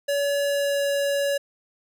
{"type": "tone with pitch glide", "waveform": "square", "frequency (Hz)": [568, 564.4], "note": ["C#5", "C#5"], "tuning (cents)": [42, 31], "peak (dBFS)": -22, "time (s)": [0.08, 1.38], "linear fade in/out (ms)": 10, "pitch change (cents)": -11, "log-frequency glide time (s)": [0.45, 0.82], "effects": []}